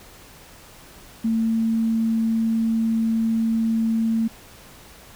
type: tone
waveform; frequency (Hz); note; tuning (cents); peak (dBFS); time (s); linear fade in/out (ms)
sine; 225.3; A3; +41; -18; 1.24-4.28; 10
effects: pink hiss -46 dBFS RMS until 5.15 s